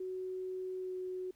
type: tone with pitch glide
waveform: sine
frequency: 371.9 to 369.1 Hz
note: F#4 to F#4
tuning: +9 to -4 cents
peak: -37 dBFS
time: 0-1.31 s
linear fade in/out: 5 ms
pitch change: -13 cents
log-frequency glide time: 0.79-0.94 s
effects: pink hiss -71 dBFS RMS until 1.35 s